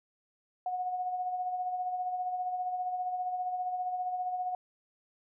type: tone with tremolo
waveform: sine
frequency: 730 Hz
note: F#5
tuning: 24 cents flat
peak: -29 dBFS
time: 0.66-4.55 s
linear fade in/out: 2 ms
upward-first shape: sine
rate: 15 Hz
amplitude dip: 45%
effects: none